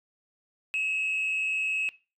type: tone pair together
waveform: sine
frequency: 2574 / 2753 Hz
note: E7 / F7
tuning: -42 / -25 cents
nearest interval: minor second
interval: 117 cents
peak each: -25 / -33 dBFS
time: 0.74-1.89 s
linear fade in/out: 0 ms
effects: noise-tail reverb RT60 0.3 s tail -20 dB re dry + tanh soft clip ceiling -23 dBFS